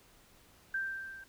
sine tone with level ramp, 1571 Hz, G6, 3 cents sharp, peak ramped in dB -30 to -47 dBFS, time 0.74-1.24 s, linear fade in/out 5 ms, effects pink hiss -62 dBFS RMS until 1.28 s

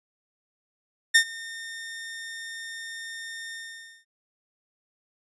sawtooth tone with ADSR envelope, 1822 Hz, A#6, 40 cents flat, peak -9 dBFS, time 1.14-4.05 s, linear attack 15 ms, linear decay 82 ms, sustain -23 dB, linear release 520 ms, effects resampled to 24000 Hz

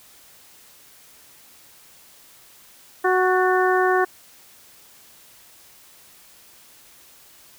harmonic tone with a mistuned harmonic, 370 Hz, F#4, in tune, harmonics 1 / 2 / 3 / 4 / 5, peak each -19 / -22 / -24 / -25 / -26 dBFS, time 3.04-4.05 s, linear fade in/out 10 ms, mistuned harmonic 5, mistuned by -54 cents, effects white hiss -50 dBFS RMS until 7.58 s

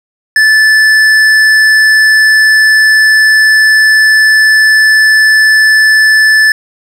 triangle tone with tanh clipping, 1746 Hz, A6, 14 cents flat, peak -5 dBFS, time 0.36-6.52 s, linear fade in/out 2 ms, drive 15 dB, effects none

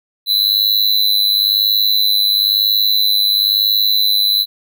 square tone with amplitude modulation, 4000 Hz, B7, 21 cents sharp, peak -8 dBFS, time 0.26-4.46 s, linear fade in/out 50 ms, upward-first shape sine, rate 101 Hz, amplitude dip 90%, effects none

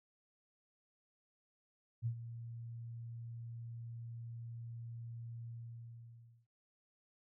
sine tone with ADSR envelope, 116.54 Hz, A#2, in tune, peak -32 dBFS, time 2.02-6.47 s, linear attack 42 ms, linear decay 81 ms, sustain -12 dB, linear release 990 ms, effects none

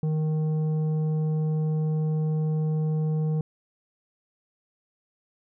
triangle tone with tanh clipping, 155.56 Hz, D#3, in tune, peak -24 dBFS, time 0.03-3.41 s, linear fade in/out 2 ms, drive 12 dB, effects none

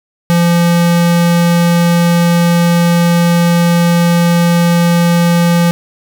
square tone, 171.6 Hz, F3, 30 cents flat, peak -8 dBFS, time 0.3-5.71 s, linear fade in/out 0 ms, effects none

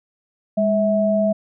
sine tone pair together, 204.7 / 649.9 Hz, G#3 / E5, -25 / -25 cents, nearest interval octave + minor sixth, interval 2000 cents, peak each -19 / -17 dBFS, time 0.57-1.33 s, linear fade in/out 10 ms, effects none

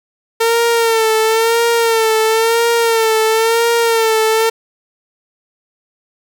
sawtooth tone with vibrato, 453.2 Hz, A#4, 49 cents flat, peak -7 dBFS, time 0.4-4.5 s, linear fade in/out 10 ms, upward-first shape sine, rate 0.98 Hz, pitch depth 54 cents each way, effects none

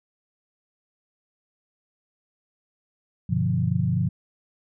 sine chord, G dominant seventh, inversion none, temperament equal, 98 / 123.47 / 146.83 / 174.61 Hz, G2 / B2 / D3 / F3, 0 / 0 / 0 / 0 cents, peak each -27 / -25 / -27 / -25 dBFS, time 3.29-4.09 s, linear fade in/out 10 ms, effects none

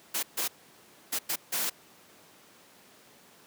white noise bursts at uneven times, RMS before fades -30 dBFS, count 5, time 0.14-0.23 / 0.37-0.48 / 1.12-1.19 / 1.29-1.36 / 1.52-1.7 s, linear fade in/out 10 ms, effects pink hiss -56 dBFS RMS until 3.46 s + high-pass 200 Hz 12 dB/octave

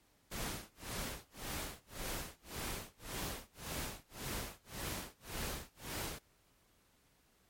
pink noise with tremolo, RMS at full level -40 dBFS, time 0.31-6.19 s, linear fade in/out 10 ms, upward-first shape sine, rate 1.8 Hz, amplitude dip 100%, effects pink hiss -71 dBFS RMS until 7.49 s + MP3 64 kbps

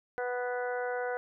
harmonic tone, 246.9 Hz, B3, in tune, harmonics 2 / 3 / 4 / 5 / 6 / 7 / 8, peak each -33 / -37 / -45 / -49 / -38 / -50 / -48 dBFS, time 0.18-1.17 s, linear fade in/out 0 ms, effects none

